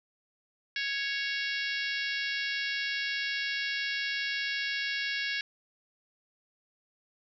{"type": "harmonic tone with a mistuned harmonic", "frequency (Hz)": 554.4, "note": "C#5", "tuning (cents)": 0, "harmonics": [3, 4, 5, 6, 7, 8, 9, 10], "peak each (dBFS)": [-34, -36, -38, -40, -41, -42, -43, -44], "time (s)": [0.76, 5.41], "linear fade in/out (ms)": 2, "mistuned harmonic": 10, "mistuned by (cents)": -19, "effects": []}